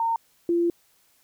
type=tone pair in turn; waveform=sine; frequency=915 / 342.7 Hz; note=A#5 / F4; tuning=-32 / -33 cents; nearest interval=octave + perfect fourth; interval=1701 cents; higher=first; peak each=-21 / -19 dBFS; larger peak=second; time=0-0.16 / 0.49-0.7 s; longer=second; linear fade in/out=2 ms; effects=white hiss -63 dBFS RMS until 1.23 s

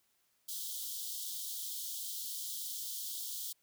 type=high-pass noise; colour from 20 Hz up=white; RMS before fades=-41 dBFS; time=0.48-3.53 s; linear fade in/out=10 ms; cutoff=3100 Hz; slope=96 dB/octave; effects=white hiss -75 dBFS RMS until 3.62 s

